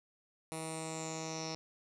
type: tone with low-pass filter sweep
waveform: 10% pulse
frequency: 160.1 Hz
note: D#3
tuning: 50 cents sharp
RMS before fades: -41 dBFS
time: 0.52-1.55 s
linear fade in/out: 0 ms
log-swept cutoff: 10000 to 5300 Hz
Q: 7.7
effects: none